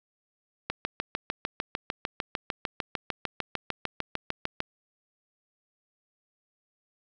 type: click train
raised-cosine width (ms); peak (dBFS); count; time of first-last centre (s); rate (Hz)
0.3; -13; 27; 0.7-4.604; 6.66
effects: none